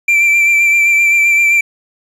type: tone with vibrato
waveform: triangle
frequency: 2349 Hz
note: D7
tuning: in tune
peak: -6 dBFS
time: 0.08-1.61 s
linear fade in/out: 5 ms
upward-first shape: sine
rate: 7.7 Hz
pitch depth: 24 cents each way
effects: resampled to 32000 Hz + 7-bit